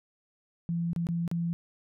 sine tone with dropouts, 169.5 Hz, E3, 49 cents sharp, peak -27 dBFS, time 0.69-1.53 s, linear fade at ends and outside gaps 0 ms, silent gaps 0.932-0.962 / 1.069-1.088 / 1.278-1.314 s, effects none

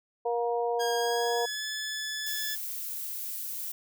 harmonic tone, 236.5 Hz, A#3, 25 cents sharp, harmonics 2 / 3 / 4, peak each -28 / -31 / -35 dBFS, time 0.25-1.46 s, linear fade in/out 10 ms
15% pulse tone with pitch glide, 1629 to 1724.9 Hz, G#6 to A6, -34 to -35 cents, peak -26 dBFS, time 0.79-2.56 s, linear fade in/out 20 ms, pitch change +99 cents, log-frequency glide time 0.98-1.64 s
violet noise, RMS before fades -36 dBFS, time 2.26-3.72 s, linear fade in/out 5 ms
effects none

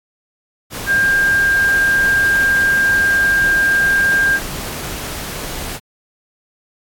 sine tone in noise, 1600 Hz, G6, 35 cents sharp, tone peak -11 dBFS, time 0.86-4.4 s, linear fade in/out 50 ms, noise pink, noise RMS -26 dBFS, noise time 0.7-5.8 s, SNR +12 dB, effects AAC 64 kbps

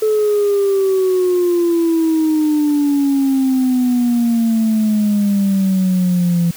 sine exponential sweep, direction down, 435.2 to 169.2 Hz, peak -10 dBFS, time 0.02-6.51 s, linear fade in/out 5 ms, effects tanh soft clip ceiling -9 dBFS + white hiss -36 dBFS RMS until 6.56 s

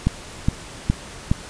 click train, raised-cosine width 5 ms, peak -4 dBFS, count 4, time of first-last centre 0.07-1.315 s, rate 2.41 Hz, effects pink hiss -38 dBFS RMS until 1.49 s + resampled to 22050 Hz

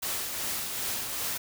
white noise with tremolo, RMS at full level -31 dBFS, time 0.02-1.38 s, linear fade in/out 10 ms, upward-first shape triangle, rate 2.6 Hz, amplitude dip 40%, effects none

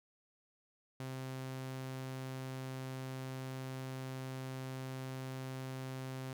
sawtooth tone, 131.1 Hz, C3, 4 cents sharp, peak -37 dBFS, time 1-6.33 s, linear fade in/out 2 ms, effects none

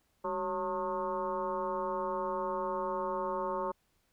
sine tone with frequency modulation, 730 Hz, F#5, 24 cents flat, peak -31 dBFS, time 0.24-3.72 s, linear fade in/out 10 ms, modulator 176 Hz, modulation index 2.4, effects pink hiss -74 dBFS RMS until 4.12 s

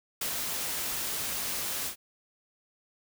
white noise with ADSR envelope, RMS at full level -31 dBFS, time 0.21-1.96 s, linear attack 6 ms, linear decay 82 ms, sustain -2 dB, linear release 95 ms, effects none

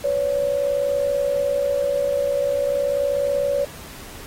sine tone pair together, 506 / 566.4 Hz, B4 / C#5, +42 / +37 cents, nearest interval major second, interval 195 cents, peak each -25 / -19 dBFS, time 0.04-3.65 s, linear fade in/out 5 ms, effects pink hiss -40 dBFS RMS until 4.26 s + AAC 48 kbps

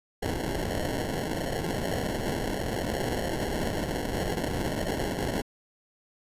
violet noise with sample-and-hold, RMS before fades -30 dBFS, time 0.22-5.42 s, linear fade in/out 10 ms, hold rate 1225 Hz, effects resampled to 32000 Hz

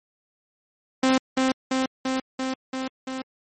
sawtooth tone with echo, 261.6 Hz, C4, in tune, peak -13 dBFS, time 1.03-1.18 s, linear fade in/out 5 ms, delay 340 ms, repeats 6, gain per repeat -2 dB, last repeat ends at 3.22 s, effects MP3 32 kbps

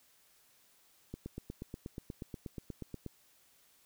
click train, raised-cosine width 3 ms, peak -28 dBFS, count 17, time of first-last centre 1.14-3.063 s, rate 8.32 Hz, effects white hiss -67 dBFS RMS until 3.85 s

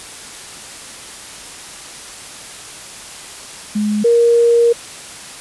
sine tone pair in turn, 210 / 469.8 Hz, G#3 / A#4, +19 / +13 cents, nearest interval octave + major second, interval 1394 cents, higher second, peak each -14 / -8 dBFS, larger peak second, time 3.75-4.04 / 4.04-4.73 s, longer second, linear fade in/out 10 ms, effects white hiss -33 dBFS RMS until 5.4 s + resampled to 24000 Hz

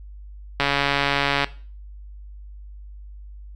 click train, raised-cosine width 0.3 ms, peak -4 dBFS, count 120, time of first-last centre 0.6-1.444 s, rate 141 Hz, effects noise-tail reverb RT60 0.4 s tail -17 dB re dry + added 50 Hz sine -37 dBFS peak until 3.55 s

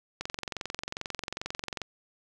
click train, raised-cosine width 0.2 ms, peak -16 dBFS, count 37, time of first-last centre 0.21-1.817 s, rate 22.4 Hz, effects none

